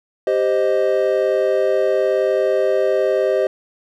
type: chord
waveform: triangle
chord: C minor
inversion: second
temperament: equal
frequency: 392 / 523.3 / 622.3 Hz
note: G4 / C5 / Eb5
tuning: 0 / 0 / 0 cents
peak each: -17 dBFS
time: 0.27-3.47 s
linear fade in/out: 2 ms
effects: none